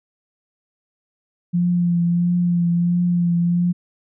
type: tone with vibrato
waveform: sine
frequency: 173.9 Hz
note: F3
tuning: 7 cents flat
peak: -15 dBFS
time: 1.53-3.73 s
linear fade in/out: 20 ms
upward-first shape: triangle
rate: 1.5 Hz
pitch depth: 28 cents each way
effects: none